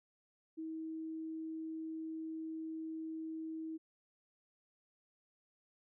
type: tone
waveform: sine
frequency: 320 Hz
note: D#4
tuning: 49 cents sharp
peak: -40 dBFS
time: 0.57-3.78 s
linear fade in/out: 20 ms
effects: none